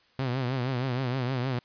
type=tone with vibrato; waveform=sawtooth; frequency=127.9 Hz; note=C3; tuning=39 cents flat; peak=-23 dBFS; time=0.19-1.59 s; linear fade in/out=0 ms; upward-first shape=triangle; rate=6.4 Hz; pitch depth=120 cents each way; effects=white hiss -63 dBFS RMS until 1.64 s + resampled to 11025 Hz